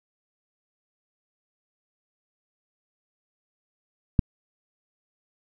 click, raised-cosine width 5 ms, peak -5 dBFS, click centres 4.192 s, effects none

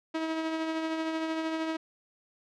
sawtooth tone with tremolo, 320.8 Hz, E4, 47 cents flat, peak -24 dBFS, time 0.14-1.77 s, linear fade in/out 10 ms, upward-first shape triangle, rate 13 Hz, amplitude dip 40%, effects low-pass 4000 Hz 12 dB/octave

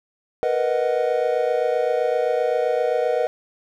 triangle chord, B major seventh, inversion third, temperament equal, 466.2 / 493.9 / 622.3 / 740 Hz, A#4 / B4 / D#5 / F#5, 0 / 0 / 0 / 0 cents, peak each -23 / -20 / -22 / -25 dBFS, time 0.43-3.27 s, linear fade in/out 0 ms, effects none

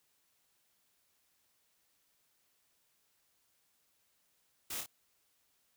white noise with echo, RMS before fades -41 dBFS, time 4.7-4.81 s, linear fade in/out 5 ms, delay 26 ms, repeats 2, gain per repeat -4 dB, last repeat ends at 4.862 s, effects white hiss -75 dBFS RMS until 5.76 s

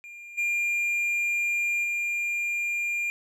triangle tone with level steps, 2400 Hz, D7, 37 cents sharp, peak -39 / -22 / -24 dBFS, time 0.04-3.1 s, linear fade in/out 0 ms, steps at 0.37 / 1.83 s, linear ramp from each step 20 ms, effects none

